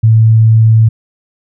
sine tone, 111.5 Hz, A2, 23 cents sharp, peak -3 dBFS, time 0.03-0.89 s, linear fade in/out 10 ms, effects none

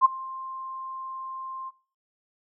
sine tone with ADSR envelope, 1053 Hz, C6, 11 cents sharp, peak -11 dBFS, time 0.01-1.71 s, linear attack 41 ms, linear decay 15 ms, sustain -23 dB, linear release 30 ms, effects noise-tail reverb RT60 0.5 s tail -20 dB re dry

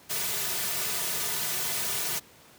white noise with comb filter, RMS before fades -30 dBFS, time 0.09-2.2 s, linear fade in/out 20 ms, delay 3.7 ms, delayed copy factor -0.9, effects pink hiss -54 dBFS RMS until 2.58 s + high-pass 100 Hz 12 dB/octave

